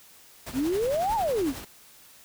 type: noise with tremolo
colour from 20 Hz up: pink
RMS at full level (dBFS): -37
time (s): 0.46-1.65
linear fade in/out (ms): 10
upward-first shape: sine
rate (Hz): 11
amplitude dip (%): 50
type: exponential two-way sweep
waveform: sine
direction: up then down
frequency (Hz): 242.1 to 932.3 to 242.1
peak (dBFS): -23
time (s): 0.53-1.54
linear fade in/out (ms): 50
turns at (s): 1.15
effects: white hiss -53 dBFS RMS until 2.24 s